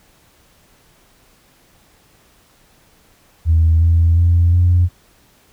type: tone with pitch steps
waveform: sine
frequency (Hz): 81.2 / 83.48 / 85.83 / 88.24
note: E2 / E2 / F2 / F2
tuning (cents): -26 / +22 / -30 / +18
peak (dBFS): -8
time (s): 3.45-4.89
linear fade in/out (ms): 50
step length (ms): 360
effects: tanh soft clip ceiling -5 dBFS + pink hiss -53 dBFS RMS until 5.52 s